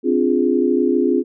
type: chord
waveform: sine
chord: D half-diminished seventh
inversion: third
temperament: equal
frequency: 261.6 / 293.7 / 349.2 / 415.3 Hz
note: C4 / D4 / F4 / Ab4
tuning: 0 / 0 / 0 / 0 cents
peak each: -18 / -22 / -18 / -20 dBFS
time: 0.03-1.24 s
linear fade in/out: 50 ms
effects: none